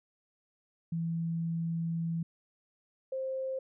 sine tone pair in turn, 166 / 527 Hz, E3 / C5, +12 / +12 cents, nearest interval octave + minor sixth, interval 2000 cents, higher second, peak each -30 / -32 dBFS, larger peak first, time 0.92-2.23 / 3.12-3.59 s, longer first, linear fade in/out 5 ms, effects none

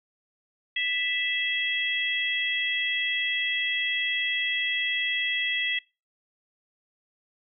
harmonic tone, 659 Hz, E5, 1 cent flat, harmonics 3 / 4 / 5, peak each -28 / -31 / -29 dBFS, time 0.76-5.79 s, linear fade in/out 5 ms, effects noise-tail reverb RT60 0.3 s tail -25 dB re dry

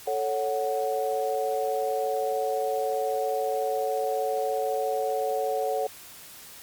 sine chord, F# minor, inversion first, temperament equal, 440 / 554.4 / 740 Hz, A4 / C#5 / F#5, 0 / 0 / 0 cents, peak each -29 dBFS, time 0.07-5.87 s, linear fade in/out 5 ms, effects white hiss -46 dBFS RMS until 6.62 s + Opus 48 kbps

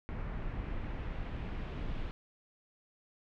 brown noise with low-pass filter sweep, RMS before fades -38 dBFS, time 0.09-2.11 s, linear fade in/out 0 ms, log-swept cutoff 2000 to 3100 Hz, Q 1.4, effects none

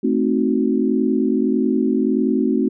sine chord, A diminished seventh, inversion none, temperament equal, 220 / 261.6 / 311.1 / 370 Hz, A3 / C4 / Eb4 / Gb4, 0 / 0 / 0 / 0 cents, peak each -20 / -19 / -23 / -22 dBFS, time 0.03-2.69 s, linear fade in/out 10 ms, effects none

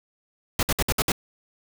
pink noise bursts, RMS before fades -22 dBFS, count 6, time 0.59-1.119 s, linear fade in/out 2 ms, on 39 ms, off 59 ms, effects none

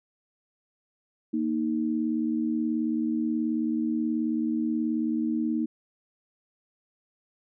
sine tone pair together, 233.1 / 311.7 Hz, A#3 / D#4, 0 / +3 cents, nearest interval perfect fourth, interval 503 cents, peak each -27 dBFS, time 1.33-5.66 s, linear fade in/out 10 ms, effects none

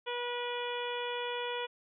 harmonic tone with a mistuned harmonic, 485.1 Hz, B4, 31 cents flat, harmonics 1 / 2 / 3 / 4 / 5 / 6 / 7, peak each -37 / -39 / -44 / -46 / -44 / -44 / -44 dBFS, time 0.06-1.67 s, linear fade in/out 20 ms, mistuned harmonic 6, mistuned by +19 cents, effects none

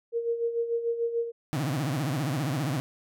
sine tone with tremolo, 466.2 Hz, A#4, in tune, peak -23 dBFS, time 0.12-1.32 s, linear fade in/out 50 ms, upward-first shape sine, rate 6.8 Hz, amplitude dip 65%
30% pulse tone with vibrato, 141.2 Hz, C#3, 32 cents sharp, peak -24 dBFS, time 1.53-2.8 s, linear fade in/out 0 ms, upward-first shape triangle, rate 15 Hz, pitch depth 290 cents each way
effects none

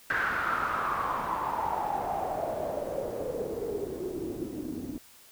white noise with low-pass filter sweep, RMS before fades -32 dBFS, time 0.1-4.98 s, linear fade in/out 2 ms, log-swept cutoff 1600 to 270 Hz, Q 6.8, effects white hiss -55 dBFS RMS until 5.31 s

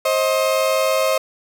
35% pulse tone pair together, 530.6 / 631 Hz, C5 / D#5, +24 / +24 cents, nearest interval minor third, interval 300 cents, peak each -17 dBFS, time 0.05-1.18 s, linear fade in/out 5 ms, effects none

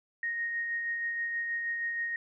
sine tone with tremolo, 1864.7 Hz, A#6, in tune, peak -29 dBFS, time 0.23-2.16 s, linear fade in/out 2 ms, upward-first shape sine, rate 6.3 Hz, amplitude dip 30%, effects none

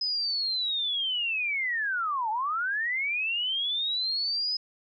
sine linear two-way sweep, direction down then up, 5080 to 837 to 5080 Hz, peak -26 dBFS, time 0.01-4.57 s, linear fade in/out 5 ms, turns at 2.3 s, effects none

